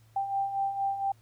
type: beating tone pair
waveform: sine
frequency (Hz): 784 / 788.3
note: G5 / G5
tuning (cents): 0 / +9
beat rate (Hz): 4.3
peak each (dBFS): -35 / -28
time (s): 0.16-1.12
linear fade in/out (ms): 5
effects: added 111 Hz sine -57 dBFS peak until 1.21 s + pink hiss -66 dBFS RMS until 1.21 s